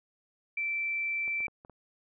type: tone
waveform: sine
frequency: 2335 Hz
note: D7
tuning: 11 cents flat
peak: -29 dBFS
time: 0.57-1.47 s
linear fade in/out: 5 ms
type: clicks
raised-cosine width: 1 ms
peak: -36 dBFS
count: 5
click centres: 1.279 / 1.405 / 1.482 / 1.649 / 1.697 s
effects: none